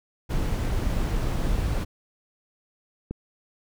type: noise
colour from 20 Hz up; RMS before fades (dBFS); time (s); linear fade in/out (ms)
brown; -25; 0.29-1.85; 20
type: click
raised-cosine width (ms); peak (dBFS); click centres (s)
3; -18; 3.11
effects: none